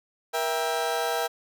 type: chord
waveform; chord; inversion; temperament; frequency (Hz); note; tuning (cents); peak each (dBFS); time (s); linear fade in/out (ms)
30% pulse; E diminished; second; just; 474.7 / 659.3 / 791.1; Bb4 / E5 / G5; +31 / 0 / +16; -27; 0.33-1.28; 20
effects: none